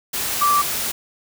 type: tone in noise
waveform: sine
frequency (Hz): 1168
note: D6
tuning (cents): -10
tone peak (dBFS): -14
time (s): 0.41-0.62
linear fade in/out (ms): 10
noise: white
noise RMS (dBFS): -24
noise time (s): 0.13-0.92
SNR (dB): +7
effects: none